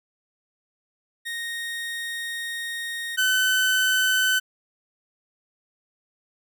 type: tone pair in turn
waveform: 30% pulse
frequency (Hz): 1860 / 1517.1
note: A#6 / F#6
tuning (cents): -4 / +43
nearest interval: major third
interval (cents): 353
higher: first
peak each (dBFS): -26 / -16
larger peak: second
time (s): 1.25-3.17 / 3.17-4.4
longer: first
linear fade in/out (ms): 20
effects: none